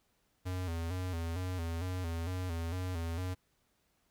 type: tone with vibrato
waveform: square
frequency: 87.31 Hz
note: F2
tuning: in tune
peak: -35 dBFS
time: 0.45-3.35 s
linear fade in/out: 20 ms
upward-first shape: square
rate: 2.2 Hz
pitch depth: 85 cents each way
effects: pink hiss -75 dBFS RMS until 4.1 s